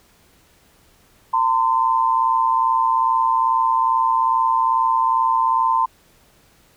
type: tone pair together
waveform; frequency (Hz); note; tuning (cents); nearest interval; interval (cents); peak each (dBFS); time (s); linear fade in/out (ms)
sine; 908 / 1030.4; A#5 / C6; -46 / -27; major second; 219; -18 / -17; 1.33-5.86; 10
effects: pink hiss -55 dBFS RMS until 6.76 s